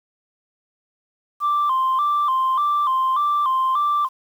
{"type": "tone with vibrato", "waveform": "sine", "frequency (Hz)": 1108.7, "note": "C#6", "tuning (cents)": 0, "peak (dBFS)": -15, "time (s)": [1.4, 4.09], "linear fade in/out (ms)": 50, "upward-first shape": "square", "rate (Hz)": 1.7, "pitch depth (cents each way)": 100, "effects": ["tanh soft clip ceiling -14 dBFS", "8-bit"]}